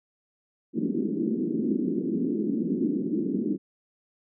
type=band-pass noise; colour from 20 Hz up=pink; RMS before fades=-27 dBFS; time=0.73-3.58 s; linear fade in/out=50 ms; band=190 to 370 Hz; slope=48 dB/octave; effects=none